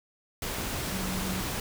sine tone in noise, 187.1 Hz, F#3, 20 cents sharp, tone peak -33 dBFS, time 0.92-1.41 s, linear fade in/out 2 ms, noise pink, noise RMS -33 dBFS, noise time 0.42-1.6 s, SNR -3 dB, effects none

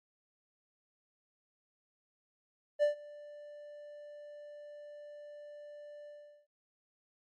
triangle tone with ADSR envelope, 589 Hz, D5, 5 cents sharp, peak -21 dBFS, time 2.79-6.47 s, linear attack 37 ms, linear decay 120 ms, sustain -24 dB, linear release 400 ms, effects MP3 48 kbps

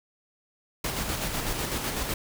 pink noise with tremolo, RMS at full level -29 dBFS, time 0.84-2.14 s, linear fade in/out 5 ms, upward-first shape square, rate 8 Hz, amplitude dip 35%, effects none

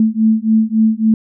sine beating tone pair, 218.5 / 222.1 Hz, A3 / A3, -12 / +16 cents, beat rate 3.6 Hz, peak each -13 dBFS, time 0-1.14 s, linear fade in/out 2 ms, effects none

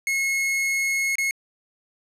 45% pulse tone with dropouts, 2172 Hz, C#7, 36 cents flat, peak -21 dBFS, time 0.07-1.31 s, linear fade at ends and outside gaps 1 ms, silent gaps 1.155-1.183 s, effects low-pass 12000 Hz 12 dB/octave

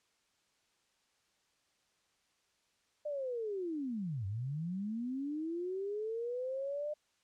sine linear two-way sweep, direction down then up, 606 to 93 to 606 Hz, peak -35 dBFS, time 3.05-6.94 s, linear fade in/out 10 ms, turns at 4.26 s, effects white hiss -75 dBFS RMS until 7.23 s + low-pass 7000 Hz 12 dB/octave

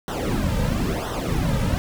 brown noise with flanger, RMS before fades -23 dBFS, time 0.08-1.78 s, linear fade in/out 0 ms, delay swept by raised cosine 0.42 to 2.82 ms, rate 0.99 Hz, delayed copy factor -0.85, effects none

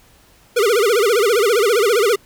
square tone with vibrato, 438.4 Hz, A4, 6 cents flat, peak -13 dBFS, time 0.56-2.16 s, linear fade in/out 10 ms, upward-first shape sine, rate 15 Hz, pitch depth 200 cents each way, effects pink hiss -51 dBFS RMS until 2.25 s

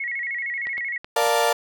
sine tone with vibrato, 2046 Hz, C7, 39 cents flat, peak -25 dBFS, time 0-0.98 s, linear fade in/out 5 ms, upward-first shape square, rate 13 Hz, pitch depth 110 cents each way
clicks, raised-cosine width 0.3 ms, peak -21 dBFS, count 5, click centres 0.67 / 0.78 / 1.045 / 1.223 / 1.266 s
35% pulse chord, Bb major seventh, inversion none, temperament equal, 466.2 / 587.3 / 698.5 / 880 Hz, Bb4 / D5 / F5 / A5, 0 / 0 / 0 / 0 cents, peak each -22 dBFS, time 1.16-1.53 s, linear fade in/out 5 ms
effects none

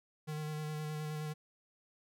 square tone with vibrato, 152.9 Hz, D#3, 30 cents flat, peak -38 dBFS, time 0.27-1.34 s, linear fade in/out 20 ms, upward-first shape square, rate 9.6 Hz, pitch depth 15 cents each way, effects none

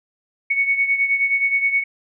sine beating tone pair, 2219 / 2228.5 Hz, C#7 / C#7, +1 / +9 cents, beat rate 9.5 Hz, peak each -17 / -23 dBFS, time 0.5-1.84 s, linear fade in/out 10 ms, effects none

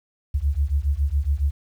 sine beating tone pair, 67.6 / 74.8 Hz, C#2 / D2, -43 / +32 cents, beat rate 7.2 Hz, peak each -22 dBFS, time 0.34-1.51 s, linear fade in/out 10 ms, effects 9-bit

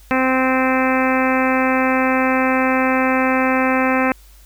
harmonic tone, 260 Hz, C4, 11 cents flat, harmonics 1 / 2 / 3 / 4 / 5 / 6 / 7 / 8 / 9 / 10, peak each -18 / -21 / -23 / -24 / -25 / -26 / -26 / -27 / -28 / -28 dBFS, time 0.11-4.12 s, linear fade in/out 0 ms, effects added 50 Hz sine -43 dBFS peak until 4.45 s + white hiss -51 dBFS RMS until 4.45 s

